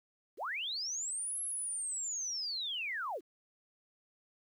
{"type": "linear two-way sweep", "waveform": "sine", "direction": "up then down", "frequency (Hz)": [261.6, 11175, 261.6], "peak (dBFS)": -35, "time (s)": [0.37, 3.21], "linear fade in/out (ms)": 50, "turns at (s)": 1.41, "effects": ["11-bit"]}